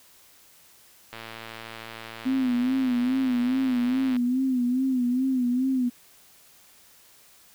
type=click train; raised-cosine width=0.3 ms; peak=-22 dBFS; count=344; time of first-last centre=1.13-4.165 s; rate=113 Hz
type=tone with vibrato; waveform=sine; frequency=254.1 Hz; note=B3; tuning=49 cents sharp; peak=-21 dBFS; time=2.25-5.9 s; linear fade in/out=20 ms; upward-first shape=sine; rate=2.4 Hz; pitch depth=81 cents each way
effects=white hiss -55 dBFS RMS until 7.54 s